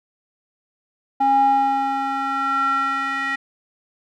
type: tone with band-pass filter sweep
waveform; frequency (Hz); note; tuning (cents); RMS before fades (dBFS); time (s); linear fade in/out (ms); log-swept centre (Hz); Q
square; 272; C#4; -33; -20; 1.2-3.36; 10; 750 to 1800; 5.6
effects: none